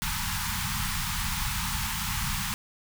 pink band-stop noise, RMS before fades -30 dBFS, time 0.02-2.54 s, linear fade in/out 0 ms, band 220 to 820 Hz, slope 96 dB/octave, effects none

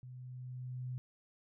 sine tone with level ramp, 126.4 Hz, B2, 41 cents sharp, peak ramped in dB -47 to -37 dBFS, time 0.03-0.98 s, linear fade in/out 0 ms, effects none

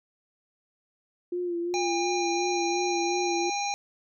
sine tone with vibrato, 349.2 Hz, F4, in tune, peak -27 dBFS, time 1.32-3.5 s, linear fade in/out 5 ms, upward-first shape sine, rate 2.8 Hz, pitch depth 40 cents each way
harmonic tone, 808 Hz, G#5, 48 cents flat, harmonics 1 / 3 / 5 / 7 / 8, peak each -29 / -34 / -36 / -37 / -38 dBFS, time 1.74-3.74 s, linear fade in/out 0 ms
effects none

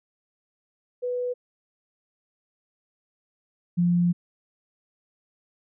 sine tone pair in turn, 493.9 / 174.62 Hz, B4 / F3, 0 / 0 cents, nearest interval octave + tritone, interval 1800 cents, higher first, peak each -25 / -18 dBFS, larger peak second, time 1.02-1.34 / 3.77-4.13 s, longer second, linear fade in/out 20 ms, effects none

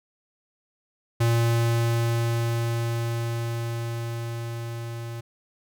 square tone with level ramp, 116.54 Hz, A#2, in tune, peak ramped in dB -19 to -33 dBFS, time 1.2-5.21 s, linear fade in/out 10 ms, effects none

